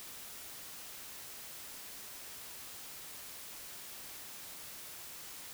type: silence
effects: white hiss -48 dBFS RMS until 5.53 s